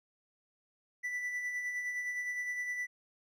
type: tone with tremolo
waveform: triangle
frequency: 1975.5 Hz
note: B6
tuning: in tune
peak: -31 dBFS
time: 1.03-2.87 s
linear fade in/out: 20 ms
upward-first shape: sine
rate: 9.7 Hz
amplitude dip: 40%
effects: none